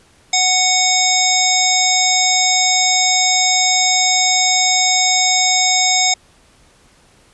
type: harmonic tone with a mistuned harmonic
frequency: 740 Hz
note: F#5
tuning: in tune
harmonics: 1 / 3 / 5 / 7 / 9 / 10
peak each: -19 / -19 / -19 / -19 / -19 / -19 dBFS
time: 0.33-6.14 s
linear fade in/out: 5 ms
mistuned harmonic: 9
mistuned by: -17 cents
effects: pink hiss -51 dBFS RMS until 7.33 s + resampled to 24000 Hz